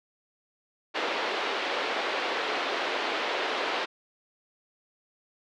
pink band-pass noise, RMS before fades -30 dBFS, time 0.94-3.86 s, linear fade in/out 20 ms, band 370 to 3900 Hz, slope 24 dB/octave, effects none

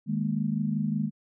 sine chord, D# suspended fourth, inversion none, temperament equal, 155.56 / 207.7 / 233.1 Hz, D#3 / G#3 / A#3, 0 / 0 / 0 cents, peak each -30 / -28 / -31 dBFS, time 0.06-1.11 s, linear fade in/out 50 ms, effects none

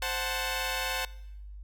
10% pulse chord, F# diminished, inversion second, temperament equal, 523.3 / 740 / 880 Hz, C5 / F#5 / A5, 0 / 0 / 0 cents, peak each -26 dBFS, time 0.02-1.05 s, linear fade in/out 2 ms, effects noise-tail reverb RT60 0.9 s tail -22 dB re dry + added 50 Hz sine -41 dBFS peak until 1.63 s

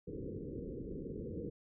white low-pass noise, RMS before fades -43 dBFS, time 0.07-1.5 s, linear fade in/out 10 ms, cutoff 500 Hz, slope 96 dB/octave, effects none

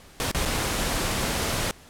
pink noise with dropouts, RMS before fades -26 dBFS, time 0.2-1.71 s, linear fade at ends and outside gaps 0 ms, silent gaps 0.314-0.347 / 0.452-0.457 s, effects pink hiss -50 dBFS RMS until 1.89 s + low-pass 12000 Hz 12 dB/octave

